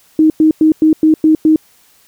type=tone bursts; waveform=sine; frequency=313.3 Hz; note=D#4; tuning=12 cents sharp; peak=-5 dBFS; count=7; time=0.19-1.56 s; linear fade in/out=2 ms; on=110 ms; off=100 ms; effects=white hiss -50 dBFS RMS until 2.07 s